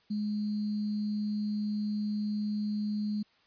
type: tone with sample-and-hold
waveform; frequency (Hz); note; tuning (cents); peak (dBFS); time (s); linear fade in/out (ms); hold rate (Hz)
sine; 209.6; G#3; +16; -29; 0.1-3.23; 10; 4410
effects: white hiss -66 dBFS RMS until 3.46 s + resampled to 11025 Hz